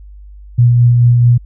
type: tone with tremolo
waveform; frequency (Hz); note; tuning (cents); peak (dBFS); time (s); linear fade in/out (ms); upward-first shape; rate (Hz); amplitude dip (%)
sine; 120.6; B2; -41; -4; 0.58-1.38; 10; sine; 4.6; 25
effects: added 50 Hz sine -32 dBFS peak until 1.45 s